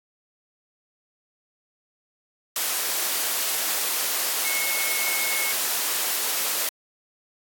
sine tone in noise, 2185 Hz, C#7, 26 cents flat, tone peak -27 dBFS, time 4.45-5.52 s, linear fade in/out 2 ms, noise white, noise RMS -25 dBFS, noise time 2.56-6.69 s, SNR -5 dB, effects high-pass 400 Hz 12 dB/octave + AAC 64 kbps

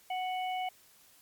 harmonic tone, 740 Hz, F#5, in tune, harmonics 1 / 3 / 4, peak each -32 / -42 / -44 dBFS, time 0.1-0.69 s, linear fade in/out 5 ms, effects white hiss -61 dBFS RMS until 1.21 s + MP3 96 kbps

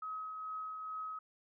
sine tone with tremolo, 1273 Hz, D#6, 39 cents sharp, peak -38 dBFS, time 0.02-1.19 s, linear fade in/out 5 ms, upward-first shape triangle, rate 2.3 Hz, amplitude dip 35%, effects none

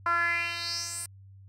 10% pulse tone with band-pass filter sweep, 341.2 Hz, F4, 40 cents flat, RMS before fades -30 dBFS, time 0.06-1.06 s, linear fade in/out 2 ms, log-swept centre 1200 to 9800 Hz, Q 4.6, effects added 97 Hz sine -48 dBFS peak until 1.48 s

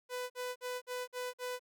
sawtooth tone bursts, 498.2 Hz, B4, 15 cents sharp, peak -33 dBFS, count 6, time 0.09-1.595 s, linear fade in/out 50 ms, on 210 ms, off 49 ms, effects none

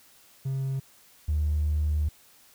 triangle tone pair in turn, 134.4 / 75.43 Hz, C3 / D2, +47 / +47 cents, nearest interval minor seventh, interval 1000 cents, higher first, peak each -24 / -19 dBFS, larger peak second, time 0.45-0.8 / 1.28-2.09 s, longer second, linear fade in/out 10 ms, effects tanh soft clip ceiling -20 dBFS + white hiss -57 dBFS RMS until 2.54 s

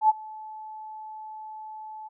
sine tone with ADSR envelope, 866 Hz, A5, 28 cents flat, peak -13 dBFS, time 0.01-2.09 s, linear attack 82 ms, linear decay 27 ms, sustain -24 dB, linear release 22 ms, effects none

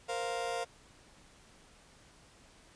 35% pulse chord, Bb suspended second, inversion none, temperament just, 466.2 / 524.4 / 699.2 Hz, Bb4 / C5 / F5, 0 / +4 / +2 cents, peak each -37 / -38 / -35 dBFS, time 0.08-0.65 s, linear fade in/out 20 ms, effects pink hiss -60 dBFS RMS until 2.75 s + resampled to 22050 Hz

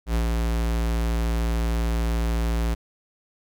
square tone with ADSR envelope, 57.1 Hz, A#1, 35 cents flat, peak -20 dBFS, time 0.06-2.75 s, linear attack 84 ms, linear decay 93 ms, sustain -2 dB, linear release 16 ms, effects none

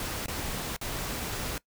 pink noise with dropouts, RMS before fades -34 dBFS, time 0-1.58 s, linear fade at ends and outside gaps 1 ms, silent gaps 0.261-0.282 / 0.764-0.813 s, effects noise-tail reverb RT60 0.1 s tail -21 dB re dry

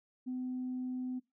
sine tone, 253.8 Hz, B3, 47 cents sharp, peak -34 dBFS, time 0.26-1.2 s, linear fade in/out 20 ms, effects noise-tail reverb RT60 0.2 s tail -20 dB re dry + tanh soft clip ceiling -31 dBFS

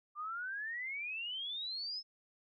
sine exponential sweep, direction up, 1177 to 5274 Hz, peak -38 dBFS, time 0.15-2.03 s, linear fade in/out 50 ms, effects none

